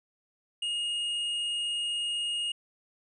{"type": "tone with hard clipping", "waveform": "triangle", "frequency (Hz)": 2858, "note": "F7", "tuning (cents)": 39, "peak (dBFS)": -30, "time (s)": [0.62, 2.52], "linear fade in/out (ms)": 5, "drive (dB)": 8, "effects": ["resampled to 24000 Hz"]}